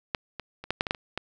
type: clicks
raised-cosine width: 0.3 ms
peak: -10 / -19 / -23 / -10 / -7 / -14 / -8 / -27 / -14 dBFS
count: 9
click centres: 0.148 / 0.397 / 0.64 / 0.706 / 0.809 / 0.868 / 0.909 / 0.948 / 1.176 s
effects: none